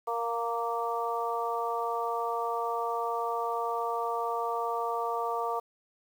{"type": "harmonic tone with a mistuned harmonic", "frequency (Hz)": 233.1, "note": "A#3", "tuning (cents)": 0, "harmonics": [2, 3, 4, 5], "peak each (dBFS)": [-34, -34, -34, -34], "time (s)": [0.07, 5.6], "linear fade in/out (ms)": 10, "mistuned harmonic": 4, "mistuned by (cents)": -15, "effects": ["9-bit"]}